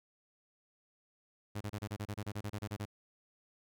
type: tone bursts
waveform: sawtooth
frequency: 103.83 Hz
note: G#2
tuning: in tune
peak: -33 dBFS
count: 15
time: 1.55-2.855 s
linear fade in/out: 10 ms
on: 59 ms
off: 30 ms
effects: none